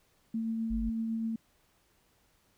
sine tone with tremolo, 225.3 Hz, A3, 41 cents sharp, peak -29 dBFS, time 0.34-1.36 s, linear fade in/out 5 ms, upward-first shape triangle, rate 7.9 Hz, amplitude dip 25%
sine tone, 49.77 Hz, G1, 27 cents sharp, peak -33 dBFS, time 0.7-0.9 s, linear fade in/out 10 ms
effects pink hiss -69 dBFS RMS until 2.57 s

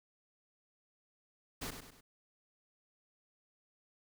pink noise with echo, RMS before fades -41 dBFS, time 1.61-1.71 s, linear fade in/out 10 ms, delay 100 ms, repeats 3, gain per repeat -7 dB, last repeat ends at 2.01 s, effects none

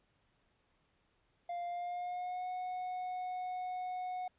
triangle tone with pitch glide, 698.5 to 732.4 Hz, F5 to F#5, 0 to -18 cents, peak -35 dBFS, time 1.49-4.28 s, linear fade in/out 5 ms, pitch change +82 cents, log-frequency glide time 1.66-2.48 s, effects pink hiss -75 dBFS RMS until 4.38 s + resampled to 8000 Hz

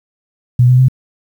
sine tone with pitch steps, 123.1 / 126.2 / 129.6 Hz, B2 / B2 / C3, -5 / +38 / -16 cents, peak -5 dBFS, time 0.59-0.884 s, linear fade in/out 5 ms, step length 98 ms, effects 7-bit

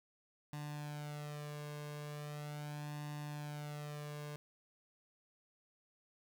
sawtooth tone with flanger, 148.1 Hz, D3, 15 cents sharp, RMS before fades -45 dBFS, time 0.53-4.36 s, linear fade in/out 0 ms, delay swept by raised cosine 1.1 to 1.87 ms, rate 0.39 Hz, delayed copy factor +0.7, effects none

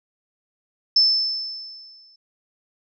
sine tone with exponential decay, 5274 Hz, E8, in tune, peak -11 dBFS, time 0.96-2.16 s, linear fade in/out 5 ms, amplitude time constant 260 ms, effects none

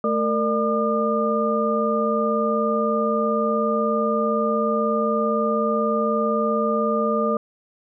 sine tone cluster, 219.3 / 460.1 / 597 / 1207 Hz, A3 / A#4 / D5 / D6, -6 / -23 / +28 / +47 cents, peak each -24 dBFS, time 0.04-7.37 s, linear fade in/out 2 ms, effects none

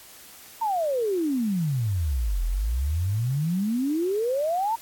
sine exponential two-way sweep, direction down then up, 935 to 40.5 to 935 Hz, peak -22 dBFS, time 0.61-4.76 s, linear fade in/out 10 ms, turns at 2.44 s, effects white hiss -47 dBFS RMS until 4.81 s + AAC 64 kbps

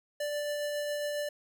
square tone with tremolo, 587.3 Hz, D5, in tune, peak -31 dBFS, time 0.2-1.29 s, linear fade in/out 5 ms, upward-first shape triangle, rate 7.3 Hz, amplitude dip 25%, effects none

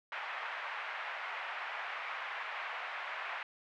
white band-pass noise, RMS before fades -41 dBFS, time 0.12-3.43 s, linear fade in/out 2 ms, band 700 to 2300 Hz, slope 24 dB/octave, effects none

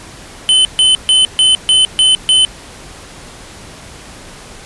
square tone bursts, 3044 Hz, F#7, 48 cents sharp, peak -7 dBFS, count 7, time 0.49-2.45 s, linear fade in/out 0 ms, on 160 ms, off 140 ms, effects pink hiss -34 dBFS RMS until 4.65 s + resampled to 24000 Hz

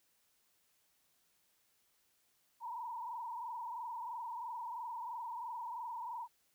sine tone with frequency modulation, 947 Hz, A#5, 27 cents sharp, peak -40 dBFS, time 2.6-6.28 s, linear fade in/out 50 ms, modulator 23 Hz, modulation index 2.2, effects white hiss -75 dBFS RMS until 6.54 s

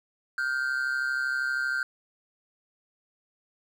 triangle tone pair together, 1417.3 / 1550 Hz, F6 / G6, +25 / -20 cents, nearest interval major second, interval 155 cents, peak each -27 dBFS, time 0.38-1.83 s, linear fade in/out 2 ms, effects none

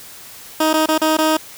15% pulse tone with dropouts, 313.6 Hz, D#4, 14 cents sharp, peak -7 dBFS, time 0.6-1.37 s, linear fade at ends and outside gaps 5 ms, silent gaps 0.732-0.738 / 0.86-0.886 / 0.98-1.015 / 1.17-1.185 s, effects white hiss -38 dBFS RMS until 1.57 s

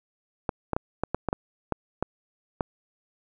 clicks, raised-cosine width 1 ms, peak -11 dBFS, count 10, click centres 0.492 / 0.733 / 0.765 / 1.036 / 1.146 / 1.287 / 1.329 / 1.723 / 2.026 / 2.608 s, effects none

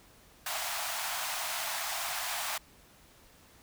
pink high-pass noise, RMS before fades -35 dBFS, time 0.46-2.58 s, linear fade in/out 5 ms, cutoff 630 Hz, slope 96 dB/octave, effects pink hiss -59 dBFS RMS until 3.62 s

